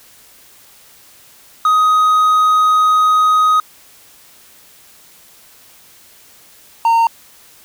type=tone pair in turn; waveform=triangle; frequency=1254 / 918 Hz; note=D#6 / A#5; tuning=+13 / -27 cents; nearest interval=perfect fourth; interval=540 cents; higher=first; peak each=-7 dBFS; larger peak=neither; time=1.65-3.6 / 6.85-7.07 s; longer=first; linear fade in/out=2 ms; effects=white hiss -45 dBFS RMS until 7.64 s